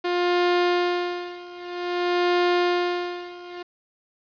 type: tone with tremolo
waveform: sawtooth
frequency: 353.5 Hz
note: F4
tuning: 21 cents sharp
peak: -14 dBFS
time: 0.04-3.63 s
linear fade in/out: 10 ms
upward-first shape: sine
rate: 0.52 Hz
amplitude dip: 90%
effects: resampled to 11025 Hz + 8-bit